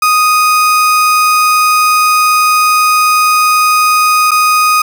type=tone with dropouts; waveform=35% pulse; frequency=1244.5 Hz; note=D#6; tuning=in tune; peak=-5 dBFS; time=0.02-4.82 s; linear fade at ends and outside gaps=5 ms; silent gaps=4.309-4.315 s; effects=none